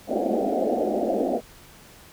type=band-pass noise; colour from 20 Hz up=white; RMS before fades=-24 dBFS; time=0.07-1.41 s; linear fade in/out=50 ms; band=200 to 750 Hz; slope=96 dB/octave; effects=pink hiss -49 dBFS RMS until 2.12 s